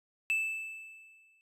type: tone with exponential decay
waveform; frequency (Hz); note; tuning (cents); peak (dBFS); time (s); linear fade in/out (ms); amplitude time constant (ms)
triangle; 2635; E7; -1; -24; 0.3-1.41; 0; 240
effects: resampled to 32000 Hz